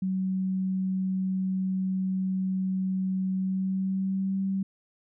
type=tone with pitch glide; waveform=sine; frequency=188.4 to 192.92 Hz; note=F#3 to G3; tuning=+32 to -27 cents; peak=-25 dBFS; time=0.02-4.63 s; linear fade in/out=5 ms; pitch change=+41 cents; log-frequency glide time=3.34-4.4 s; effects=none